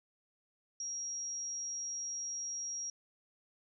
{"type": "tone", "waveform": "sine", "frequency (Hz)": 5650, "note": "F8", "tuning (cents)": 19, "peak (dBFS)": -37, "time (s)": [0.8, 2.9], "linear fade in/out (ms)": 2, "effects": []}